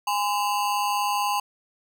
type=ring-modulated tone; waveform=square; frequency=922 Hz; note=A#5; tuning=19 cents flat; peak=-20 dBFS; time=0.07-1.4 s; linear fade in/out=5 ms; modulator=102 Hz; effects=none